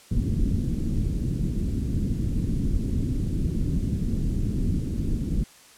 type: low-pass noise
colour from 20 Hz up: pink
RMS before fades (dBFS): -25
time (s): 0.11-5.44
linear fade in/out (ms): 5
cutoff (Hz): 280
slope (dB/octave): 24
effects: white hiss -51 dBFS RMS until 5.77 s + low-pass 10000 Hz 12 dB/octave